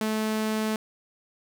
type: tone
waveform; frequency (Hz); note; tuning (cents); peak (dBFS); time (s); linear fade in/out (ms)
sawtooth; 217.3; A3; -21; -21; 0.01-0.76; 2
effects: none

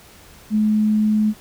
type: tone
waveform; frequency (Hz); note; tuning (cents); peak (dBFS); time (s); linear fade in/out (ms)
sine; 213.8; A3; -49; -14; 0.5-1.34; 50
effects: pink hiss -46 dBFS RMS until 1.4 s

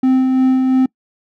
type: tone with tremolo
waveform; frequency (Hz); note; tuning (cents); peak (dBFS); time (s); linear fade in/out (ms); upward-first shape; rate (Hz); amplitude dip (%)
triangle; 260; C4; -11; -7; 0.03-0.86; 5; sine; 2.9; 30
effects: noise-tail reverb RT60 0.1 s tail -25 dB re dry

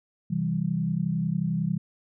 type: chord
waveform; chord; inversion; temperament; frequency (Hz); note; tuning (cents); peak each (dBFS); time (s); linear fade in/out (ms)
sine; C major; none; equal; 130.81 / 164.81 / 196; C3 / E3 / G3; 0 / 0 / 0; -32 / -26 / -29; 0.3-1.78; 10
effects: none

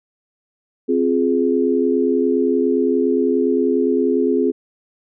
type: chord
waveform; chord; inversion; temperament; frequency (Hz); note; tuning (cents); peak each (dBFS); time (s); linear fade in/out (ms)
sine; F minor; second; just; 261.9 / 349.2 / 419.1; C4 / F4 / Ab4; +2 / 0 / +16; -18 / -20 / -18; 0.88-4.52; 20
effects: none

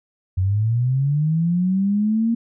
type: linear sweep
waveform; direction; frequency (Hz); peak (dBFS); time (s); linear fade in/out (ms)
sine; up; 90 to 233.5; -16; 0.37-2.35; 10
effects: none

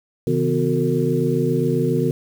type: tone cluster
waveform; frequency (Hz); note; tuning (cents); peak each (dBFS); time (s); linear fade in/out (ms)
sine; 134.2 / 161.5 / 251.2 / 365.9 / 452.8; C3 / E3 / B3 / F#4 / A4; +44 / -35 / +30 / -19 / +50; -23; 0.27-2.11; 2
effects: 7-bit

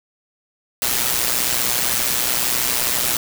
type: noise with amplitude modulation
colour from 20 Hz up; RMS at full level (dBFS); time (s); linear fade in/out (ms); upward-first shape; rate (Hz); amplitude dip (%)
white; -17; 0.82-3.17; 2; sine; 122; 65
effects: none

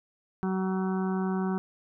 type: harmonic tone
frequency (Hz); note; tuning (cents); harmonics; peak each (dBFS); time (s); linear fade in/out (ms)
188.5; F#3; +32; 1 / 2 / 4 / 5 / 6 / 7 / 8; -27 / -33 / -39 / -41 / -43 / -44 / -45; 0.43-1.58; 0
effects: none

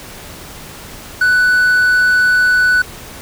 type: tone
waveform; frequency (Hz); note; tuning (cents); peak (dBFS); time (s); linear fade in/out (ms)
triangle; 1488; F#6; +9; -7; 1.21-2.82; 5
effects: pink hiss -33 dBFS RMS until 3.21 s

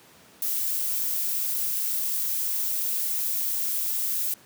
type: noise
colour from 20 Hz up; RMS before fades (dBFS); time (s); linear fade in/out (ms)
violet; -27; 0.42-4.34; 2
effects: pink hiss -53 dBFS RMS until 4.45 s + high-pass 150 Hz 12 dB/octave

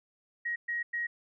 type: tone bursts at uneven times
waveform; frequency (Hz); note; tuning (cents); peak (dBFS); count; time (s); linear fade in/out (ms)
sine; 1891; A#6; +24; -30; 3; 0.45-0.56 / 0.68-0.83 / 0.93-1.07; 10
effects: none

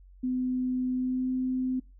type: tone with pitch glide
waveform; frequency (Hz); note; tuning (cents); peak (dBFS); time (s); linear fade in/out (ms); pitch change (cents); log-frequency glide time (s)
sine; 254 to 256.8; B3 to C4; +49 to -32; -26; 0.23-1.8; 10; +19; 0.93-1.3
effects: noise-tail reverb RT60 0.3 s tail -25 dB re dry + added 46 Hz sine -50 dBFS peak until 1.99 s

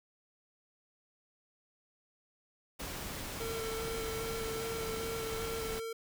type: noise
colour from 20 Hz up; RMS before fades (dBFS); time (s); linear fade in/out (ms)
pink; -41; 2.79-5.8; 10
type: tone with vibrato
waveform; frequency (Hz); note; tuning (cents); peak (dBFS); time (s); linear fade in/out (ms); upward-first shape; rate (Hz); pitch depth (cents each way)
square; 450; A4; +39; -38; 3.4-5.93; 5; square; 2.5; 14
effects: none

